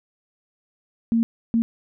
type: tone bursts at uneven times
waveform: sine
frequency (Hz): 229.4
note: A#3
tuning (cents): -28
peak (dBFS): -16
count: 2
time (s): 1.12-1.23 / 1.54-1.62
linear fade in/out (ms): 0
effects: none